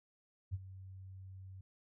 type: tone with ADSR envelope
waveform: sine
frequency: 94.8 Hz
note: F#2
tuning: 43 cents sharp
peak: -33 dBFS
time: 0.51-1.61 s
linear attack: 30 ms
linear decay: 35 ms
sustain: -15 dB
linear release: 4 ms
effects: none